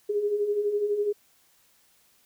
sine beating tone pair, 402.5 / 414.5 Hz, G4 / G#4, +46 / -3 cents, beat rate 12 Hz, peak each -32 / -24 dBFS, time 0.09-1.13 s, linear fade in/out 10 ms, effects white hiss -63 dBFS RMS until 2.25 s

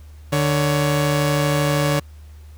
sawtooth tone pair together, 148.4 / 560.8 Hz, D3 / C#5, +18 / +20 cents, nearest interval octave + major seventh, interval 2302 cents, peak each -14 / -18 dBFS, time 0.32-2 s, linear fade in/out 10 ms, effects added 75 Hz sine -38 dBFS peak until 2.57 s + pink hiss -55 dBFS RMS until 2.57 s

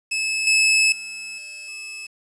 sawtooth tone with level steps, 2600 Hz, E7, 24 cents flat, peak -18 / -11 / -28 / -31 / -29 dBFS, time 0.11-2.07 s, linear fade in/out 10 ms, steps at 0.47 / 0.92 / 1.38 / 1.68 s, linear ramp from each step 2 ms, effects resampled to 24000 Hz + 8-bit

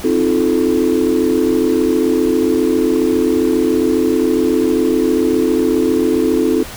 sine chord, F dominant seventh, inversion second, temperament just, 261.9 / 314.3 / 349.2 / 436.5 Hz, C4 / Eb4 / F4 / A4, +2 / +18 / 0 / -14 cents, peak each -16 dBFS, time 0.04-6.63 s, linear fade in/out 5 ms, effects tanh soft clip ceiling -4 dBFS + pink hiss -31 dBFS RMS until 6.76 s

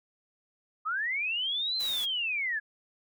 sine linear two-way sweep, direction up then down, 1209 to 4135 to 1647 Hz, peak -28 dBFS, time 0.85-2.6 s, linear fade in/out 20 ms, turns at 1.77 s
white noise, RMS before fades -41 dBFS, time 1.79-2.06 s, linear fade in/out 20 ms
effects none

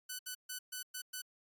5% pulse tone bursts at uneven times, 1497 Hz, F#6, 20 cents sharp, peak -29 dBFS, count 6, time 0.09-0.19 / 0.26-0.35 / 0.49-0.59 / 0.72-0.83 / 0.94-1.02 / 1.13-1.22 s, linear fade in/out 10 ms, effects AAC 64 kbps

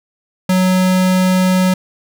square tone, 185 Hz, F#3, in tune, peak -11 dBFS, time 0.49-1.74 s, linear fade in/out 5 ms, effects none

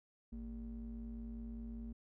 triangle ring-modulated tone, 87.31 Hz, F2, in tune, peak -38 dBFS, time 0.32-1.93 s, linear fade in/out 10 ms, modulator 142 Hz, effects none

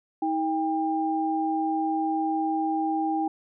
sine tone pair together, 318.5 / 797.7 Hz, D#4 / G5, +41 / +30 cents, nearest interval octave + major third, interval 1589 cents, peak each -26 dBFS, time 0.22-3.28 s, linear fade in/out 5 ms, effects none

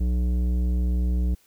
triangle tone with tanh clipping, 60.9 Hz, B1, 24 cents flat, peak -22 dBFS, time 0-1.35 s, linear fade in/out 10 ms, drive 16 dB, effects white hiss -61 dBFS RMS until 1.46 s

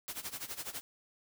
white noise with tremolo, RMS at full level -39 dBFS, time 0.08-0.81 s, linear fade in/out 0 ms, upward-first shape sine, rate 12 Hz, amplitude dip 85%, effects none

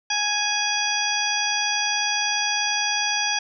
harmonic tone with a mistuned harmonic, 830.6 Hz, G#5, in tune, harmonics 1 / 2 / 3 / 4 / 6 / 7, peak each -28 / -28 / -28 / -28 / -28 / -28 dBFS, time 0.1-3.39 s, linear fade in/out 5 ms, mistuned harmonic 6, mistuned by -64 cents, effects none

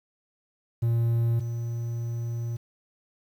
triangle tone pair in turn, 116.54 / 117.35 Hz, A#2 / A#2, 0 / +12 cents, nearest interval unison, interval 12 cents, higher second, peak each -19 / -26 dBFS, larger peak first, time 0.82-1.4 / 1.4-2.57 s, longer second, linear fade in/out 10 ms, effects 9-bit

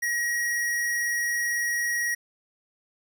square tone, 1898 Hz, A#6, 31 cents sharp, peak -25 dBFS, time 0.02-2.15 s, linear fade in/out 10 ms, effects none

